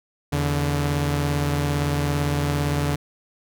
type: tone pair together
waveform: sawtooth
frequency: 81 / 144.33 Hz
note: E2 / D3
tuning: -30 / -30 cents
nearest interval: minor seventh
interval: 1000 cents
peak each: -22 / -18 dBFS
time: 0.32-2.96 s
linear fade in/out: 10 ms
effects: none